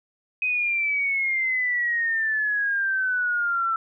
sine exponential sweep, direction down, 2524 to 1329 Hz, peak -21 dBFS, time 0.42-3.76 s, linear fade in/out 2 ms, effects none

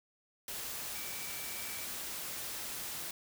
sine tone in noise, 2309 Hz, D7, 30 cents flat, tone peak -49 dBFS, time 0.95-1.85 s, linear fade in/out 2 ms, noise white, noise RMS -41 dBFS, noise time 0.48-3.11 s, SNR -11 dB, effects none

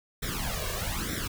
pink noise with flanger, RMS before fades -32 dBFS, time 0.22-1.28 s, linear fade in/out 10 ms, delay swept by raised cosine 0.53 to 1.83 ms, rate 1.1 Hz, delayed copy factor +0.9, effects none

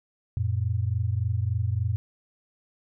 sine tone pair together, 91.2 / 114.67 Hz, F#2 / A#2, -24 / -28 cents, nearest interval major third, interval 396 cents, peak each -26 dBFS, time 0.37-1.96 s, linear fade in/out 0 ms, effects none

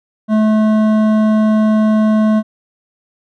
sine tone with hard clipping, 216.1 Hz, A3, 31 cents flat, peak -11 dBFS, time 0.28-2.43 s, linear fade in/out 50 ms, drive 11 dB, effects none

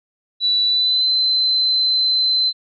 sine tone with pitch glide, 3951 to 4064 Hz, B7 to B7, 0 to +49 cents, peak -14 dBFS, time 0.4-2.53 s, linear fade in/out 50 ms, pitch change +49 cents, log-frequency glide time 0.65-1.1 s, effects none

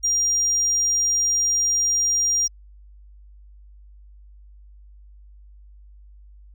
triangle tone, 5700 Hz, F8, 34 cents sharp, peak -15 dBFS, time 0.03-2.48 s, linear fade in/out 20 ms, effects tanh soft clip ceiling -15 dBFS + added 50 Hz sine -44 dBFS peak until 6.54 s

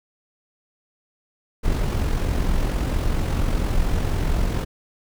brown noise with amplitude modulation, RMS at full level -19 dBFS, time 1.63-4.65 s, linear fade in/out 20 ms, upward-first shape sine, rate 44.3 Hz, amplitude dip 45%, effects none

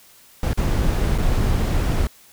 brown noise with dropouts, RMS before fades -19 dBFS, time 0.43-2.07 s, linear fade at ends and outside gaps 2 ms, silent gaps 0.533-0.574 / 1.179-1.183 s, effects white hiss -50 dBFS RMS until 2.32 s

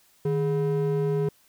triangle ring-modulated tone, 284.8 Hz, C#4, 47 cents sharp, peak -17 dBFS, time 0.25-1.29 s, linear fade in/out 5 ms, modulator 130 Hz, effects white hiss -61 dBFS RMS until 1.48 s

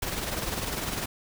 pink noise with tremolo, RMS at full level -29 dBFS, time 0.02-1.06 s, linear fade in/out 5 ms, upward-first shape triangle, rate 20 Hz, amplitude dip 60%, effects none

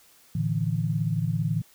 sine chord, A suspended fourth, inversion none, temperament equal with one note detuned, 112.38 / 146.83 / 164.81 Hz, A2 / D3 / E3, +37 / 0 / 0 cents, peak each -28 / -28 / -27 dBFS, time 0.35-1.62 s, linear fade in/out 5 ms, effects white hiss -57 dBFS RMS until 1.74 s

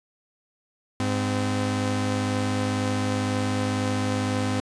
sawtooth tone pair together, 102 / 257 Hz, G#2 / C4, -31 / -31 cents, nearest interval octave + major third, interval 1600 cents, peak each -22 dBFS, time 1-4.6 s, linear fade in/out 0 ms, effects resampled to 22050 Hz

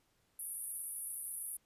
pink band-pass noise, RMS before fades -43 dBFS, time 0.39-1.57 s, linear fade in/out 5 ms, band 9500 to 12000 Hz, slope 96 dB/octave, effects pink hiss -75 dBFS RMS until 1.65 s + resampled to 32000 Hz

